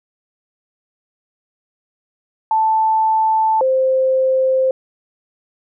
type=tone pair in turn; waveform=sine; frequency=880 / 523.3 Hz; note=A5 / C5; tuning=0 / 0 cents; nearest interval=major sixth; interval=900 cents; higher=first; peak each=-12 / -12 dBFS; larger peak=neither; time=2.51-3.61 / 3.61-4.71 s; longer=neither; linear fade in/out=2 ms; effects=none